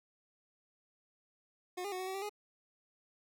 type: tone with pitch steps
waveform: 25% pulse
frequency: 362.1 / 405.2 / 368.2 / 373.1 / 379.8 / 390.8 / 415.6 Hz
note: F#4 / G#4 / F#4 / F#4 / F#4 / G4 / G#4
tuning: -37 / -43 / -8 / +14 / +45 / -5 / +1 cents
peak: -34 dBFS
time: 1.77-2.295 s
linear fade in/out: 10 ms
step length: 75 ms
effects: none